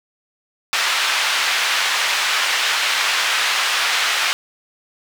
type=band-pass noise; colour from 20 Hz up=white; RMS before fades=-19 dBFS; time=0.73-4.33 s; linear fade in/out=0 ms; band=1100 to 3300 Hz; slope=12 dB/octave; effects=none